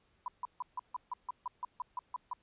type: tone bursts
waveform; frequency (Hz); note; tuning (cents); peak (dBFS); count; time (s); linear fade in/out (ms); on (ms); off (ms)
sine; 995; B5; +13; -34; 13; 0.26-2.333; 2; 21; 150
effects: pink hiss -72 dBFS RMS until 2.42 s + resampled to 8000 Hz